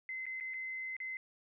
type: tone with dropouts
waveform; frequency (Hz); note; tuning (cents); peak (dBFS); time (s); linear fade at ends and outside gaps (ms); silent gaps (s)
sine; 2056; C7; -31; -38; 0.09-1.17; 1; 0.256-0.265 / 0.401-0.408 / 0.537-0.541 / 0.966-1.002
effects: none